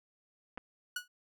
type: clicks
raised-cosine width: 0.5 ms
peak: -28 dBFS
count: 2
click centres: 0.575 / 0.579 s
type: tone with exponential decay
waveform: sawtooth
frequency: 1465 Hz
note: F#6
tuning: 18 cents flat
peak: -28 dBFS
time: 0.96-1.08 s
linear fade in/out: 5 ms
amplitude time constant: 24 ms
effects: none